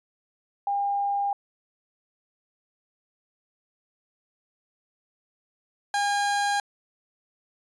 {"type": "tone pair in turn", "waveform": ["sine", "30% pulse"], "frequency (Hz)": [804, 811.9], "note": ["G5", "G#5"], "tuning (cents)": [44, -39], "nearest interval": "unison", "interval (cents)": 17, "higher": "second", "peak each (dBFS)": [-23, -20], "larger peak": "second", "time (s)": [[0.67, 1.33], [5.94, 6.6]], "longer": "neither", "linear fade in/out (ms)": 2, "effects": ["resampled to 22050 Hz"]}